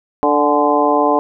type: harmonic tone with a mistuned harmonic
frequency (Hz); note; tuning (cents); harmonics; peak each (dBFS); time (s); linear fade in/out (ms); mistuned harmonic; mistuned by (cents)
147.2; D3; +4; 2 / 3 / 4 / 5 / 6 / 7; -18 / -18 / -18 / -18 / -18 / -18; 0.23-1.19; 0; 6; -61
effects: none